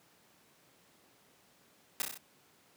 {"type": "noise with echo", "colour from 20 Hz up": "white", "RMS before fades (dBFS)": -33, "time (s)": [2, 2.02], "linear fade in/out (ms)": 0, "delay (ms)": 31, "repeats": 5, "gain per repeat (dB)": -3, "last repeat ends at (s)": 2.175, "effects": ["pink hiss -65 dBFS RMS until 2.76 s", "high-pass 150 Hz 12 dB/octave"]}